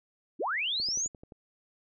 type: linear sweep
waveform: sine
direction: up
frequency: 207.7 to 7040 Hz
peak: -28 dBFS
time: 0.39-1.08 s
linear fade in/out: 20 ms
type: click train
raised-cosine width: 2 ms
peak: -34 dBFS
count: 7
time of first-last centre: 0.8-1.322 s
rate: 11.5 Hz
effects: none